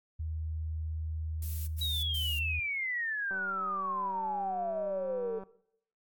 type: tone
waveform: sine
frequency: 79.1 Hz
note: D#2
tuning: 29 cents sharp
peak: -33 dBFS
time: 0.19-2.6 s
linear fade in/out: 10 ms
type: noise bursts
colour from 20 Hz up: violet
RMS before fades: -42 dBFS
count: 3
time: 1.42-2.39 s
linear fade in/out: 5 ms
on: 250 ms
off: 110 ms
type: exponential sweep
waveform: sine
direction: down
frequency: 3898 to 440 Hz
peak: -31 dBFS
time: 1.81-5.39 s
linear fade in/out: 5 ms
type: click train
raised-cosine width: 1 ms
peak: -33 dBFS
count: 409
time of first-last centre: 3.31-5.435 s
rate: 192 Hz
effects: noise-tail reverb RT60 0.7 s tail -19 dB re dry + AAC 64 kbps